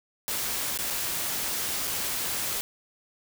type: noise with dropouts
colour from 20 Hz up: white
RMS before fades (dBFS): -30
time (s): 0.28-2.61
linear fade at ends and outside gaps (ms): 0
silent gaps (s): 0.775-0.788 / 0.902-0.906 / 1.873-1.877
effects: none